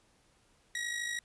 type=tone with amplitude modulation; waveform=sawtooth; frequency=1907 Hz; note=A#6; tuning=39 cents sharp; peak=-28 dBFS; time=0.75-1.19 s; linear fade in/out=2 ms; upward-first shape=sine; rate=53.1 Hz; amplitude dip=55%; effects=pink hiss -68 dBFS RMS until 1.24 s + resampled to 24000 Hz